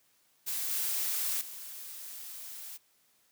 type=noise with level steps; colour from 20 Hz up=blue; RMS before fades=-34 / -32 / -44 dBFS; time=0.46-2.78 s; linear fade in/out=20 ms; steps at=0.71 / 1.41 s; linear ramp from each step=2 ms; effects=white hiss -69 dBFS RMS until 3.31 s + high-pass 80 Hz 12 dB/octave